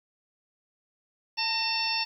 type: harmonic tone with a mistuned harmonic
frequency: 896 Hz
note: A5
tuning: 31 cents sharp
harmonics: 1 / 2 / 3 / 4 / 5 / 6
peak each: -33 / -40 / -31 / -39 / -33 / -30 dBFS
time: 1.37-2.05 s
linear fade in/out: 20 ms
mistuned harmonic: 2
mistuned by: +56 cents
effects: 10-bit